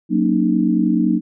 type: chord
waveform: sine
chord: D# minor seventh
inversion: first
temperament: equal with one note detuned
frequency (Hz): 185 / 233.1 / 277.2 / 306.7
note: F#3 / A#3 / C#4 / D#4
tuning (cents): 0 / 0 / 0 / -25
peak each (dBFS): -19 / -18 / -23 / -18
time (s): 0.09-1.21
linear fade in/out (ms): 50
effects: none